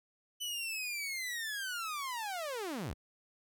sawtooth linear sweep, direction down, 3006 to 42.89 Hz, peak -33 dBFS, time 0.4-2.94 s, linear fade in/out 20 ms, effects none

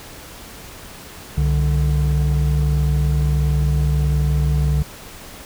triangle tone pair together, 65.89 / 147.4 Hz, C2 / D3, +13 / +7 cents, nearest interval octave + major second, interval 1394 cents, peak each -15 / -16 dBFS, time 1.37-4.83 s, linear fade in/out 10 ms, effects pink hiss -38 dBFS RMS until 5.45 s

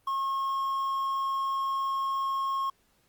triangle tone with quantisation, 1083 Hz, C#6, 41 cents flat, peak -25 dBFS, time 0.07-2.7 s, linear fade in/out 5 ms, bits 9, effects pink hiss -68 dBFS RMS until 3.08 s + Opus 32 kbps

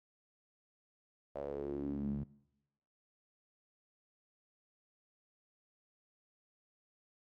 sawtooth tone with band-pass filter sweep, 71 Hz, C#2, 42 cents sharp, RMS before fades -39 dBFS, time 1.35-2.24 s, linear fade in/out 10 ms, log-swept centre 600 to 170 Hz, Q 5.4, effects noise-tail reverb RT60 0.9 s tail -20 dB re dry

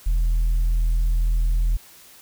sine tone, 41.07 Hz, E1, 6 cents flat, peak -14 dBFS, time 0.06-1.77 s, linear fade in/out 10 ms, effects tanh soft clip ceiling -16 dBFS + white hiss -48 dBFS RMS until 2.21 s

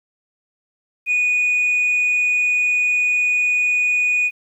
sine tone, 2469 Hz, D#7, 14 cents flat, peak -13 dBFS, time 1.06-4.31 s, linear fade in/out 50 ms, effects tanh soft clip ceiling -13 dBFS + 9-bit

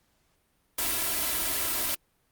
white noise with comb filter, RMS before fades -28 dBFS, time 0.78-1.95 s, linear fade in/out 5 ms, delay 3 ms, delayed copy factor +0.65, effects pink hiss -70 dBFS RMS until 2.31 s + Opus 48 kbps

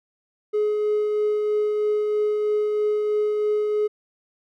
triangle tone with tremolo, 421.7 Hz, G#4, 26 cents sharp, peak -15 dBFS, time 0.53-3.88 s, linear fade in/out 20 ms, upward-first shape triangle, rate 3.1 Hz, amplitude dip 35%, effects tanh soft clip ceiling -14 dBFS

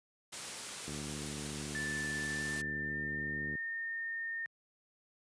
white noise, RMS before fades -42 dBFS, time 0.32-2.62 s, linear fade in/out 10 ms
click train, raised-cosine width 3 ms, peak -30 dBFS, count 198, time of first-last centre 0.88-3.553 s, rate 73.7 Hz
sine tone with pitch glide, 1760 to 1826.3 Hz, A6 to A#6, 0 to -36 cents, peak -36 dBFS, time 1.75-4.46 s, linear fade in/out 0 ms, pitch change +64 cents, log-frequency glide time 2.2-3.5 s
effects high-pass 100 Hz 12 dB/octave + resampled to 22050 Hz

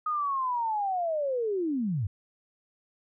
sine linear sweep, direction down, 1254 to 87.31 Hz, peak -26 dBFS, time 0.06-2.07 s, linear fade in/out 5 ms, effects none

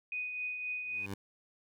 sine tone with tremolo, 2489 Hz, D#7, in tune, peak -33 dBFS, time 0.12-1.06 s, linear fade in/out 2 ms, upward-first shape triangle, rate 3.8 Hz, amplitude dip 45%
15% pulse tone with exponential growth, 98.5 Hz, G2, 9 cents sharp, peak -29 dBFS, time 0.84-1.14 s, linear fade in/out 5 ms, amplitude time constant 64 ms
effects none

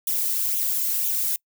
violet noise with flanger, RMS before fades -24 dBFS, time 0.07-1.36 s, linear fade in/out 2 ms, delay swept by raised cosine 0.3 to 2 ms, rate 2 Hz, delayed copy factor +0.65, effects noise-tail reverb RT60 0.1 s tail -26 dB re dry

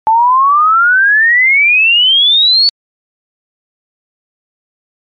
sine exponential sweep, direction up, 868 to 4500 Hz, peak -5 dBFS, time 0.07-2.69 s, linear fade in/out 0 ms, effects MP3 48 kbps

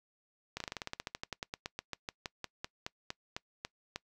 slowing click train, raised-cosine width 0.2 ms, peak -20 dBFS, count 28, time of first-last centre 0.57-3.96 s, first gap 33 ms, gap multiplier 1.09, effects noise-tail reverb RT60 0.1 s tail -23 dB re dry

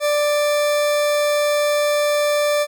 40% pulse tone, 589 Hz, D5, 5 cents sharp, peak -15 dBFS, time 0-2.67 s, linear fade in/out 50 ms, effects none

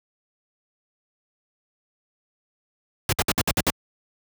pink noise bursts, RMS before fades -20 dBFS, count 7, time 3.09-3.702 s, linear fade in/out 2 ms, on 36 ms, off 60 ms, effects high-pass 60 Hz 12 dB/octave

